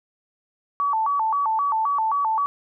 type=tone with vibrato; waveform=sine; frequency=1002 Hz; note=B5; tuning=25 cents sharp; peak=-19 dBFS; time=0.8-2.46 s; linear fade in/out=0 ms; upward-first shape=square; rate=3.8 Hz; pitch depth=220 cents each way; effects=none